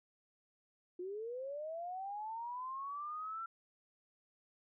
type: linear sweep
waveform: sine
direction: up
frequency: 349.2 to 1358 Hz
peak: -40 dBFS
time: 0.99-3.46 s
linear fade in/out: 5 ms
effects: none